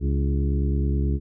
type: harmonic tone with a mistuned harmonic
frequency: 69.3 Hz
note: C#2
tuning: in tune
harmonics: 1 / 2 / 3 / 4 / 5 / 6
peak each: -21 / -27 / -31 / -33 / -35 / -37 dBFS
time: 0-1.2 s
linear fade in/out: 50 ms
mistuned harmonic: 4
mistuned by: +49 cents
effects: none